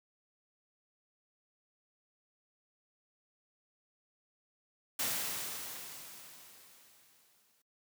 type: noise with exponential decay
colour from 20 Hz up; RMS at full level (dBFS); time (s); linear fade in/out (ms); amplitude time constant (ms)
white; -33; 4.99-7.62; 5; 570
effects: noise-tail reverb RT60 0.1 s tail -22 dB re dry + high-pass 100 Hz 12 dB/octave